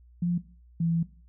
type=tone pair in turn; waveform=sine; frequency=174.61 / 166.66 Hz; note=F3 / E3; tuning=0 / +19 cents; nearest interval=minor second; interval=81 cents; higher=first; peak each=-23 dBFS; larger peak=neither; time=0.22-0.38 / 0.8-1.03 s; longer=second; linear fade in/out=5 ms; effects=noise-tail reverb RT60 0.4 s tail -17 dB re dry + added 60 Hz sine -52 dBFS peak until 1.28 s